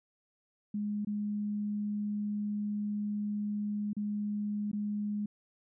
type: tone with dropouts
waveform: sine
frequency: 207.7 Hz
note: G#3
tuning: in tune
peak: -31 dBFS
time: 0.74-5.26 s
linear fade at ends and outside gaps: 5 ms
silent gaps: 1.049-1.07 / 3.932-3.966 / 4.716-4.73 s
effects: none